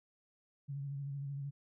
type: tone with vibrato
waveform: sine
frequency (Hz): 140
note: C#3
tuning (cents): +18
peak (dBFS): -38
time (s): 0.68-1.51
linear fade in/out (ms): 20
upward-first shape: sine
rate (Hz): 13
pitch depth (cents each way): 37
effects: none